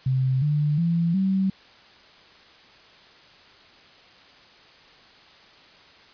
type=tone with pitch steps; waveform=sine; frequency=130.81 / 148.54 / 168.66 / 191.52 Hz; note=C3 / D3 / E3 / G3; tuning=0 / +20 / +40 / -40 cents; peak=-19 dBFS; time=0.06-1.5 s; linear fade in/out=5 ms; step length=360 ms; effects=white hiss -51 dBFS RMS until 6.13 s + resampled to 11025 Hz